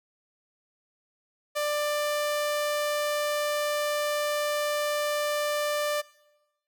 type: tone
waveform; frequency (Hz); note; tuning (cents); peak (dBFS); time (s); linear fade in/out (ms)
sawtooth; 592; D5; +14; -22; 1.55-6.02; 20
effects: noise-tail reverb RT60 1.0 s tail -21 dB re dry